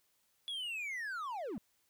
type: linear sweep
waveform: triangle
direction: down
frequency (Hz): 3415 to 180.4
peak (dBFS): -36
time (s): 0.48-1.58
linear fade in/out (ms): 0
effects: white hiss -75 dBFS RMS until 1.89 s